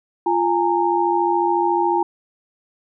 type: tone cluster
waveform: sine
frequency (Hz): 347.4 / 826 / 920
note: F4 / G#5 / A#5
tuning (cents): -9 / -10 / -23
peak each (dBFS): -20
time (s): 0.26-2.03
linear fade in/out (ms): 5
effects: none